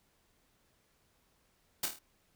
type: noise with echo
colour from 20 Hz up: white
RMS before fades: -32 dBFS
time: 1.83-1.86 s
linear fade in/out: 5 ms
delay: 26 ms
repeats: 5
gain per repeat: -5 dB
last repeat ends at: 1.99 s
effects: pink hiss -72 dBFS RMS until 2.35 s